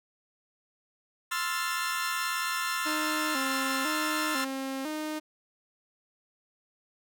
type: chord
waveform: sawtooth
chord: F major seventh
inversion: second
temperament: equal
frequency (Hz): 1046.5 / 1318.5 / 1396.9 / 1760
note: C6 / E6 / F6 / A6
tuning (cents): 0 / 0 / 0 / 0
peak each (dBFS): -31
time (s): 1.31-4.45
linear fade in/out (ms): 10
type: tone with vibrato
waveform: sawtooth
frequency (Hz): 287.1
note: D4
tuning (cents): -39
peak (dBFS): -28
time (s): 2.85-5.2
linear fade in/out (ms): 20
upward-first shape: square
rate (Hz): 1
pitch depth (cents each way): 120
effects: none